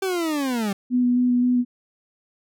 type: linear sweep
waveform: 40% pulse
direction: down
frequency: 390.4 to 191.4 Hz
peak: -21 dBFS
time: 0.02-0.73 s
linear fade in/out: 5 ms
type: tone with vibrato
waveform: sine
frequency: 246.8 Hz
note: B3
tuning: 1 cent flat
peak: -16 dBFS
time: 0.9-1.65 s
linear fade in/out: 50 ms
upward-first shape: square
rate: 3.8 Hz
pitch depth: 11 cents each way
effects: none